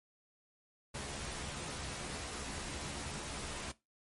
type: noise with comb filter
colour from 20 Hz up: pink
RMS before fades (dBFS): -42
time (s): 0.94-3.72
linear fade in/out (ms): 10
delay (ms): 14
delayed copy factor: +0.7
effects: noise-tail reverb RT60 0.2 s tail -18 dB re dry + MP3 48 kbps